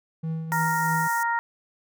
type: tone with tremolo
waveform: triangle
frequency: 161.2 Hz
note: E3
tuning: 38 cents flat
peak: -23 dBFS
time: 0.23-1.08 s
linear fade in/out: 10 ms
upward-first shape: triangle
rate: 3.2 Hz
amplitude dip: 55%
type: high-pass noise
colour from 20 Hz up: pink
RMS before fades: -37 dBFS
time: 0.52-1.23 s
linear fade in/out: 0 ms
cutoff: 5600 Hz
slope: 48 dB/octave
type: harmonic tone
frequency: 466.2 Hz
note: A#4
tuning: in tune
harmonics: 2 / 3 / 4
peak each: -24 / -29 / -29 dBFS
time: 0.52-1.39 s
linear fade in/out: 0 ms
effects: none